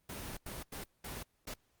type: noise bursts at uneven times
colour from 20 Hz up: pink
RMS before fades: -43 dBFS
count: 5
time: 0.09-0.37 / 0.46-0.63 / 0.72-0.84 / 1.04-1.23 / 1.47-1.54 s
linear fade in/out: 5 ms
effects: pink hiss -75 dBFS RMS until 1.8 s + Opus 24 kbps